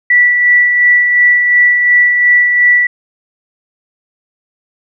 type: tone with tremolo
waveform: sine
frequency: 1958 Hz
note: B6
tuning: 15 cents flat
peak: -4 dBFS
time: 0.1-2.87 s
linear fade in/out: 5 ms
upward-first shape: sine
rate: 2.8 Hz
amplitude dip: 40%
effects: none